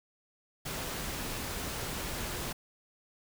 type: noise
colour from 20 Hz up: pink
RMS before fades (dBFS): -37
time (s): 0.65-2.53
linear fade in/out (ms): 10
effects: none